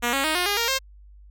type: tone with pitch steps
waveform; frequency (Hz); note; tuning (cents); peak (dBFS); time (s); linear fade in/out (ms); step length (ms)
5% pulse; 239.7 / 273.8 / 312.7 / 357.1 / 407.8 / 465.8 / 531.9; A#3 / C#4 / D#4 / F4 / G#4 / A#4 / C5; +48 / -21 / +9 / +39 / -32 / -1 / +28; -10; 0.02-0.79; 20; 110
effects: added 50 Hz sine -45 dBFS peak until 1.3 s